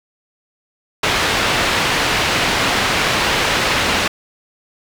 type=low-pass noise; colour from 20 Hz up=white; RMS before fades=-17 dBFS; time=1.03-4.08 s; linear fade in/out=5 ms; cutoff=3000 Hz; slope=12 dB/octave; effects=none